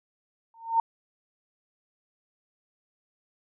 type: tone with exponential growth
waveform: sine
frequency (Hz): 912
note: A#5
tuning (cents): -38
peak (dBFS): -16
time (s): 0.54-0.8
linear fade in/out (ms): 2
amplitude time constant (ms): 56
effects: none